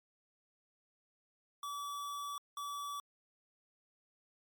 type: tone bursts at uneven times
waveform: square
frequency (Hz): 1149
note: D6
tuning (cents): -38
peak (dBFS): -40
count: 2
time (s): 1.63-2.38 / 2.57-3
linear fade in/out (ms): 2
effects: MP3 96 kbps